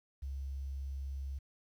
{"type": "tone with quantisation", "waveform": "sine", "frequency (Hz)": 68, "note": "C#2", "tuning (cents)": -33, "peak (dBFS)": -37, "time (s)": [0.22, 1.39], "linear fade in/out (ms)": 10, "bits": 11, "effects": []}